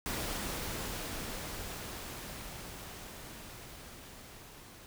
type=noise with level ramp; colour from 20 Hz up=pink; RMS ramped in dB=-36 to -53 dBFS; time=0.06-4.86 s; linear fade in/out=0 ms; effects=none